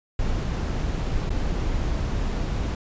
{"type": "noise with dropouts", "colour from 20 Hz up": "brown", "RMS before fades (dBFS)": -25, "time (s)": [0.19, 2.75], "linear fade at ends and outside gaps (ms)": 2, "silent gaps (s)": [1.294, 1.304], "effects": ["resampled to 16000 Hz"]}